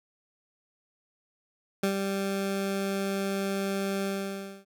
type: tone with ADSR envelope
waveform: 20% pulse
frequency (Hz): 196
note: G3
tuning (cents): 0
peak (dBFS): -18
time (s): 1.83-4.65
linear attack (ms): 6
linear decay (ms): 91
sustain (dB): -5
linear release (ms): 600
effects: none